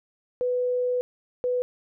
sine tone bursts at uneven times, 496.4 Hz, B4, 9 cents sharp, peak -22 dBFS, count 2, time 0.41-1.01 / 1.44-1.62 s, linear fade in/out 0 ms, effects none

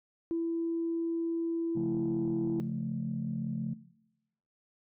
sine tone, 332.9 Hz, E4, 17 cents sharp, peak -28 dBFS, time 0.31-2.6 s, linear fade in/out 0 ms
sine chord, Db augmented, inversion none, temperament equal, 138.59 / 174.61 / 220 Hz, Db3 / F3 / A3, 0 / 0 / 0 cents, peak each -36 dBFS, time 1.75-3.74 s, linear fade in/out 10 ms
effects noise-tail reverb RT60 0.9 s tail -18 dB re dry + tanh soft clip ceiling -23 dBFS

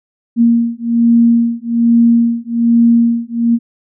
sine beating tone pair, 233 / 234.2 Hz, A#3 / A#3, -1 / +8 cents, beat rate 1.2 Hz, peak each -11 dBFS, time 0.36-3.59 s, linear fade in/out 50 ms, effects none

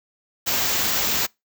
white band-stop noise, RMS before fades -22 dBFS, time 0.46-1.27 s, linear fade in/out 20 ms, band 7800 to 13000 Hz, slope 96 dB/octave, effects noise-tail reverb RT60 0.2 s tail -25 dB re dry

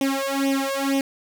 sawtooth tone with flanger, 273.1 Hz, C#4, 26 cents flat, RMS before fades -23 dBFS, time 0.01-1.01 s, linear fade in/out 2 ms, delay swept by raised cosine 0.33 to 1.83 ms, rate 2.1 Hz, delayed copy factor +1, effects none

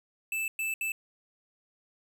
square tone bursts at uneven times, 2637 Hz, E7, in tune, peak -30 dBFS, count 3, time 0.32-0.48 / 0.59-0.74 / 0.81-0.92 s, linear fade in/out 2 ms, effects none

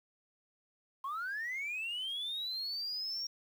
sine linear sweep, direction up, 1048 to 5600 Hz, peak -34 dBFS, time 1.04-3.27 s, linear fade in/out 5 ms, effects tanh soft clip ceiling -33 dBFS + 10-bit

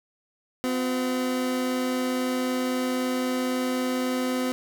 30% pulse tone pair together, 254.6 / 360 Hz, C4 / F#4, -47 / -47 cents, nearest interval tritone, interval 600 cents, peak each -22 / -32 dBFS, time 0.64-4.52 s, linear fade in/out 0 ms, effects none

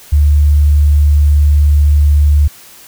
sine tone, 73.42 Hz, D2, in tune, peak -5 dBFS, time 0.12-2.48 s, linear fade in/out 10 ms, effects white hiss -38 dBFS RMS until 2.87 s

